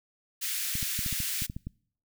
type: high-pass noise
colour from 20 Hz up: white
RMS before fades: -32 dBFS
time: 0.41-1.47 s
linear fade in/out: 20 ms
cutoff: 1700 Hz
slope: 24 dB/octave
type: clicks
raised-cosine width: 5 ms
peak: -23 dBFS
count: 10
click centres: 0.754 / 0.828 / 0.991 / 1.062 / 1.127 / 1.203 / 1.421 / 1.499 / 1.565 / 1.67 s
effects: noise-tail reverb RT60 0.6 s tail -26 dB re dry